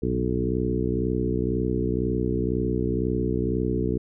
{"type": "harmonic tone with a mistuned harmonic", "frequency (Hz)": 62, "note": "B1", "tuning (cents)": 7, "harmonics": [1, 2, 3, 4, 5, 6, 7], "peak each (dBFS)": [-30, -30, -30, -30, -30, -30, -30], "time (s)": [0.02, 3.98], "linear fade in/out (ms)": 10, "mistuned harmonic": 2, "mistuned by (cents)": -51, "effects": []}